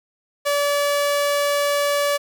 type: tone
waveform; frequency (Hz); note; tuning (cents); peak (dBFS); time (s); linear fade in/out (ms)
sawtooth; 575; D5; -37; -14; 0.45-2.18; 20
effects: none